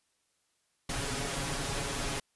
pink noise with comb filter, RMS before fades -34 dBFS, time 0.89-2.2 s, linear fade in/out 5 ms, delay 7.2 ms, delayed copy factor +0.75, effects white hiss -75 dBFS RMS until 2.35 s + resampled to 24000 Hz

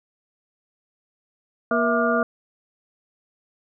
harmonic tone with a mistuned harmonic, 237.1 Hz, A#3, 30 cents sharp, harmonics 1 / 2 / 3 / 5 / 6, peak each -24 / -25 / -23 / -25 / -25 dBFS, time 1.71-2.23 s, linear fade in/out 2 ms, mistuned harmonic 3, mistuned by -130 cents, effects none

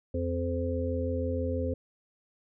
harmonic tone with a mistuned harmonic, 86.1 Hz, F2, 24 cents flat, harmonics 1 / 3 / 5 / 6, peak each -31 / -34 / -37 / -33 dBFS, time 0.14-1.74 s, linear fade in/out 5 ms, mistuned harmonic 1, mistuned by -31 cents, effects none

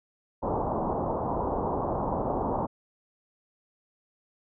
white low-pass noise, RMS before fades -29 dBFS, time 0.42-2.67 s, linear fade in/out 20 ms, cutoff 1000 Hz, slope 48 dB/octave, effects none

